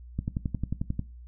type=click train; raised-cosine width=5 ms; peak=-16 dBFS; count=10; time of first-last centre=0.19-0.994 s; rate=11.2 Hz; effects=noise-tail reverb RT60 0.3 s tail -19 dB re dry + added 60 Hz sine -43 dBFS peak until 1.27 s